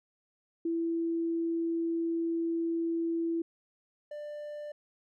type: tone pair in turn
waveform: sine / triangle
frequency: 332.7 / 592.8 Hz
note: E4 / D5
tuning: +16 / +16 cents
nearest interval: minor seventh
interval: 1000 cents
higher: second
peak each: -28 / -36 dBFS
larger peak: first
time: 0.65-3.42 / 4.11-4.72 s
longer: first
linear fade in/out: 5 ms
effects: none